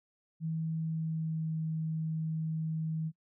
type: tone with pitch glide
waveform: sine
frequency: 161 to 159.24 Hz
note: E3 to D#3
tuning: -41 to +40 cents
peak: -31 dBFS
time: 0.4-3.12 s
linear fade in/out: 50 ms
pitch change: -19 cents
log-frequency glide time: 0.8-1.56 s
effects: noise-tail reverb RT60 0.1 s tail -23 dB re dry